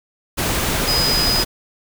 sine tone in noise, 4980 Hz, D#8, 1 cent sharp, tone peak -17 dBFS, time 0.87-1.44 s, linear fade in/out 20 ms, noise pink, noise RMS -20 dBFS, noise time 0.37-1.45 s, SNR 0 dB, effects none

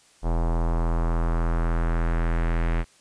square tone with low-pass filter sweep, 41.78 Hz, E1, 24 cents sharp, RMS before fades -23 dBFS, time 0.22-2.85 s, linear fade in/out 50 ms, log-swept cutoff 860 to 2100 Hz, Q 1.9, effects white hiss -57 dBFS RMS until 3 s + resampled to 22050 Hz

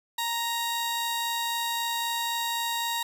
sawtooth tone pair together, 932.3 / 3793 Hz, A#5 / A#7, 0 / +29 cents, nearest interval 2 octaves, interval 2429 cents, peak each -25 / -29 dBFS, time 0.18-3.03 s, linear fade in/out 5 ms, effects none

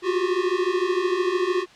square tone cluster, 353.7 / 367.2 / 393.3 Hz, F4 / F#4 / G4, +22 / -13 / +6 cents, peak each -26 / -24 / -30 dBFS, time 0.02-1.66 s, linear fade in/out 50 ms, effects white hiss -49 dBFS RMS until 1.75 s + low-pass 4000 Hz 12 dB/octave

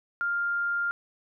sine tone, 1400 Hz, F6, 4 cents sharp, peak -25 dBFS, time 0.21-0.91 s, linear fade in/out 0 ms, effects none

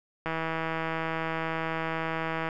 click train, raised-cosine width 0.5 ms, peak -16 dBFS, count 362, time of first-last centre 0.26-2.488 s, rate 162 Hz, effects none

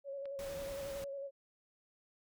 sine tone with vibrato, 554.4 Hz, C#5, in tune, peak -40 dBFS, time 0.04-1.31 s, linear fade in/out 50 ms, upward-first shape square, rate 11 Hz, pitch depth 24 cents each way
click, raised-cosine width 0.3 ms, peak -39 dBFS, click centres 0.256 s
pink noise, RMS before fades -49 dBFS, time 0.39-1.04 s, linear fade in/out 0 ms
effects none

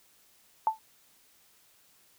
sine tone with exponential decay, 880 Hz, A5, in tune, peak -18 dBFS, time 0.67-0.79 s, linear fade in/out 1 ms, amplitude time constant 24 ms, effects white hiss -63 dBFS RMS until 2.18 s

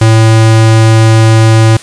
square tone, 111.6 Hz, A2, 25 cents sharp, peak -3 dBFS, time 0.01-1.77 s, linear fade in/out 5 ms, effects white hiss -30 dBFS RMS until 1.82 s + resampled to 22050 Hz

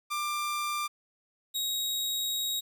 sawtooth tone pair in turn, 1188 / 3794 Hz, D6 / A#7, +20 / +30 cents, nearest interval octave + minor sixth, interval 2010 cents, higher second, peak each -26 dBFS, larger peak neither, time 0.1-0.88 / 1.54-2.61 s, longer second, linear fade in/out 20 ms, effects 10-bit

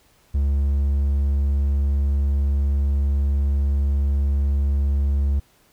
triangle tone, 70 Hz, C#2, 18 cents sharp, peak -15 dBFS, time 0.34-5.4 s, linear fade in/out 10 ms, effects pink hiss -58 dBFS RMS until 5.72 s

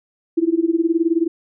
sine tone with tremolo, 331.8 Hz, E4, 11 cents sharp, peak -11 dBFS, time 0.37-1.28 s, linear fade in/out 10 ms, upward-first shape sine, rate 19 Hz, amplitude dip 90%, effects none

